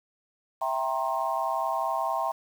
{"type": "chord", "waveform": "sine", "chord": "C dominant seventh", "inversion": "first", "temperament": "equal with one note detuned", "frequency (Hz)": [659.3, 784, 932.3, 1063.6], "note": ["E5", "G5", "Bb5", "C6"], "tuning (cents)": [0, 0, 0, 28], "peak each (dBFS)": -31, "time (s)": [0.61, 2.32], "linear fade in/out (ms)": 10, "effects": ["8-bit"]}